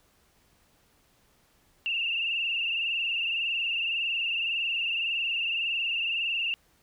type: tone with frequency modulation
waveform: sine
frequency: 2738 Hz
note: F7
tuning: 35 cents flat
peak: -26 dBFS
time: 1.86-6.54 s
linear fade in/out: 0 ms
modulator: 21.8 Hz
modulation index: 4.8
effects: pink hiss -65 dBFS RMS until 6.82 s